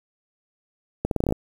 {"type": "accelerating click train", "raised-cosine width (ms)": 2, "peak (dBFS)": -9, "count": 9, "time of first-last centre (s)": [1.05, 1.324], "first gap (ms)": 62, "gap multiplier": 0.82, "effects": ["7-bit"]}